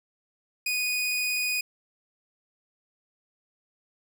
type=tone; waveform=sawtooth; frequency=2479 Hz; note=D#7; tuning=7 cents flat; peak=-22 dBFS; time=0.66-1.61 s; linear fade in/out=5 ms; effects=none